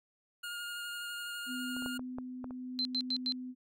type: tone with vibrato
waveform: 25% pulse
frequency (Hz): 1420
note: F6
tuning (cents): +28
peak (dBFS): -35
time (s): 0.43-1.98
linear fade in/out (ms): 10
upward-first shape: triangle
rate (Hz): 12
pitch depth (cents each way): 15
type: tone with tremolo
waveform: sine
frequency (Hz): 252.9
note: B3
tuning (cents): +41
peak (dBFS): -37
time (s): 1.46-3.55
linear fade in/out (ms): 50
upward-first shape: sine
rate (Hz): 0.79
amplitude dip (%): 30
type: clicks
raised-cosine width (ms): 1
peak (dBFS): -35 / -36 / -27 / -31 / -28 / -29 / -34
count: 7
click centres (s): 1.766 / 1.823 / 1.861 / 1.994 / 2.185 / 2.443 / 2.508
type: tone bursts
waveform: sine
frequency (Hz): 4092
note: C8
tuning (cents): -39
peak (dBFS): -30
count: 4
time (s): 2.79-3.322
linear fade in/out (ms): 0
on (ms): 61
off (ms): 96
effects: none